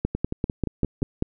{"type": "two click trains", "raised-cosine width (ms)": 3, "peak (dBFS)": [-9, -13], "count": [7, 6], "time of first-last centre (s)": [[0.05, 1.224], [0.15, 1.021]], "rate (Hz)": [5.11, 5.74], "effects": []}